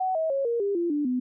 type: tone with pitch steps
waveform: sine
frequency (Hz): 749 / 640.8 / 548.3 / 469.1 / 401.4 / 343.4 / 293.8 / 251.4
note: F#5 / E5 / C#5 / A#4 / G4 / F4 / D4 / B3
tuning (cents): +21 / -49 / -19 / +11 / +41 / -29 / +1 / +31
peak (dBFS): -23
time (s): 0-1.2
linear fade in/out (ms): 10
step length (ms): 150
effects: none